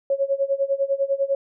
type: tone with tremolo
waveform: sine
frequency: 550 Hz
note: C#5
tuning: 14 cents flat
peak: -16 dBFS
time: 0.1-1.35 s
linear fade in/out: 2 ms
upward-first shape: sine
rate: 10 Hz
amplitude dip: 90%
effects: none